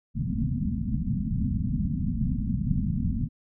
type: low-pass noise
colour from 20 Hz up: white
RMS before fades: -27 dBFS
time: 0.14-3.29 s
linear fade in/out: 50 ms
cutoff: 250 Hz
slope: 96 dB/octave
effects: none